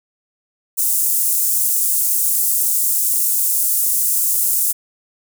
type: high-pass noise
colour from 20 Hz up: pink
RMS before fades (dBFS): -17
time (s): 0.77-4.73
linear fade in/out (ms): 20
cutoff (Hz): 8400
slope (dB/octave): 24
effects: none